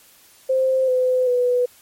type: tone with pitch steps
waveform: sine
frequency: 523.3 / 508.1 / 493.4 Hz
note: C5 / B4 / B4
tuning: 0 / +49 / -2 cents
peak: -15 dBFS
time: 0.49-1.66 s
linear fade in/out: 10 ms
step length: 390 ms
effects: white hiss -51 dBFS RMS until 1.81 s + MP3 64 kbps